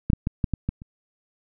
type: clicks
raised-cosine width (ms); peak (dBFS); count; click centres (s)
5; -7 / -7 / -11 / -9 / -12 / -12 / -27; 7; 0.101 / 0.133 / 0.271 / 0.442 / 0.537 / 0.69 / 0.819
effects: none